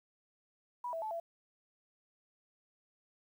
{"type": "tone with pitch steps", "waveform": "sine", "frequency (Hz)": [976, 657, 868, 672], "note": ["B5", "E5", "A5", "E5"], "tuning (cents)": [-21, -6, -24, 33], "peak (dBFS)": -36, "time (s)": [0.84, 1.2], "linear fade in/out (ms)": 5, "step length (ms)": 90, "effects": ["11-bit"]}